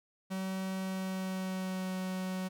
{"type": "tone with pitch glide", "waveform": "45% pulse", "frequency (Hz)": [189.6, 186.34], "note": ["F#3", "F#3"], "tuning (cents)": [43, 13], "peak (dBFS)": -34, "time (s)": [0.3, 2.49], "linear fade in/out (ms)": 20, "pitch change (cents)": -30, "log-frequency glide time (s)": [0.79, 1.94], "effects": []}